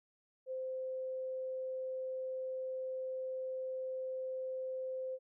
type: tone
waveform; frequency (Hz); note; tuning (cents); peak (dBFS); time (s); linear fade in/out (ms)
sine; 519; C5; -14; -37; 0.46-5.19; 50
effects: none